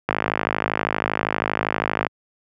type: click train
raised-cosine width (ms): 0.5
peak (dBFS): -4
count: 105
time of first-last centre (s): 0.09-2.067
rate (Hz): 52.6
effects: high-pass 100 Hz 12 dB/octave